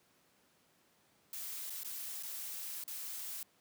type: noise with dropouts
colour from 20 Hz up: blue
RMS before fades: -43 dBFS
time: 1.33-3.43 s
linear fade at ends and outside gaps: 2 ms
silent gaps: 1.698-1.703 / 1.834-1.846 / 2.227-2.232 / 2.839-2.878 s
effects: pink hiss -70 dBFS RMS until 3.6 s + high-pass 150 Hz 12 dB/octave